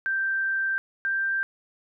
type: tone pair in turn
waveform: sine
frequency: 1568 / 1576.3 Hz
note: G6 / G6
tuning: 0 / +9 cents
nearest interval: unison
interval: 9 cents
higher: second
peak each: -23 / -23 dBFS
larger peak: neither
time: 0.06-0.78 / 1.05-1.43 s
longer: first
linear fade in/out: 0 ms
effects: none